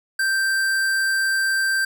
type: tone with hard clipping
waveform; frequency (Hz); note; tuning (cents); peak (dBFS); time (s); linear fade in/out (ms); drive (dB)
sine; 1568; G6; 0; -20; 0.19-1.85; 5; 16
effects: none